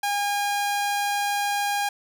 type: tone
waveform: sawtooth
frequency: 813 Hz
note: G#5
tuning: 37 cents flat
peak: -19 dBFS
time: 0.03-1.89 s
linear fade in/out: 5 ms
effects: none